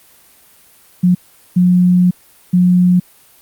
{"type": "tone bursts at uneven times", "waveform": "sine", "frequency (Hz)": 179.6, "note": "F3", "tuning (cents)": 49, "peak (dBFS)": -7, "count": 3, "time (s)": [[1.03, 1.15], [1.56, 2.11], [2.53, 3]], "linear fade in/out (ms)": 10, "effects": ["white hiss -47 dBFS RMS until 3.41 s", "Opus 32 kbps"]}